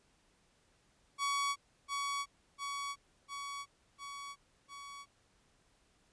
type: tone with echo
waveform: sawtooth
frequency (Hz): 1125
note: C#6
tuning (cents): +25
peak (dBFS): -28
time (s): 1.18-1.56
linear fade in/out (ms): 50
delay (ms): 700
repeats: 5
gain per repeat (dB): -3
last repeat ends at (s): 5.06
effects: pink hiss -71 dBFS RMS until 6.12 s + resampled to 22050 Hz